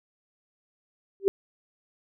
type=tone with exponential growth; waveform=sine; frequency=392 Hz; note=G4; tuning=in tune; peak=-13 dBFS; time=1.2-1.28 s; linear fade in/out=0 ms; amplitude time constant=16 ms; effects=none